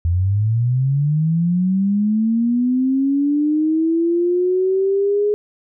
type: linear sweep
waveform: sine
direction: up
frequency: 82.41 to 418.9 Hz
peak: -14 dBFS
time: 0.05-5.34 s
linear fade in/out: 0 ms
effects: none